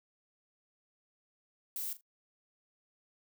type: noise with echo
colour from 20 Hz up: violet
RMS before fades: -38 dBFS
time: 1.76-1.93 s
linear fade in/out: 2 ms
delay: 40 ms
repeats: 2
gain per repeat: -14 dB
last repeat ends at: 2.01 s
effects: noise-tail reverb RT60 0.1 s tail -24 dB re dry